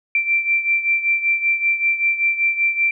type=beating tone pair; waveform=sine; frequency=2349 / 2354.2 Hz; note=D7 / D7; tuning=0 / +4 cents; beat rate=5.2 Hz; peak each=-17 / -22 dBFS; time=0.15-2.91 s; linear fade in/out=2 ms; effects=none